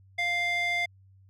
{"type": "tone with band-pass filter", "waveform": "square", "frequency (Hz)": 698.5, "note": "F5", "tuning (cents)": 0, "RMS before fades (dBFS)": -28, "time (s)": [0.18, 0.86], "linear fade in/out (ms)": 10, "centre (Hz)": 2300, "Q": 2.5, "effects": ["added 96 Hz sine -54 dBFS peak until 1.29 s"]}